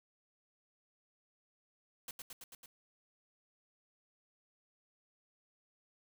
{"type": "noise with echo", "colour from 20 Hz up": "white", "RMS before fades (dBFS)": -45, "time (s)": [2.08, 2.11], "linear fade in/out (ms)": 2, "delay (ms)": 110, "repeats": 5, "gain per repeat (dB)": -2, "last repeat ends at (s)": 2.66, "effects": []}